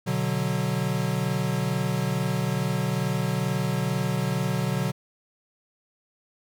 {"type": "chord", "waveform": "square", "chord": "B minor", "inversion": "none", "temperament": "equal with one note detuned", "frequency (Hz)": [124.55, 146.83, 185], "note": ["B2", "D3", "F#3"], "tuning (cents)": [15, 0, 0], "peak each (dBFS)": -29, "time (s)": [0.06, 4.92], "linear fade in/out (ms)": 20, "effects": []}